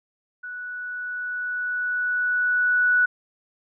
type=tone with level ramp; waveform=sine; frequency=1476 Hz; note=F#6; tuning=5 cents flat; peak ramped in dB=-32 to -15 dBFS; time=0.43-3.06 s; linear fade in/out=10 ms; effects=none